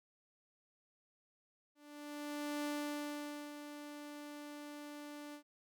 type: tone with ADSR envelope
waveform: sawtooth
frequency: 293.7 Hz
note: D4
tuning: in tune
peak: -33 dBFS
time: 1.75-5.43 s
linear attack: 900 ms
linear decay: 870 ms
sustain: -10 dB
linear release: 90 ms
effects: none